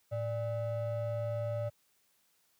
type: ring-modulated tone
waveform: triangle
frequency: 349.2 Hz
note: F4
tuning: in tune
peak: -27 dBFS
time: 0.11-1.7 s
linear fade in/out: 20 ms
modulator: 239 Hz
effects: white hiss -72 dBFS RMS until 2.59 s + high-pass 60 Hz 12 dB/octave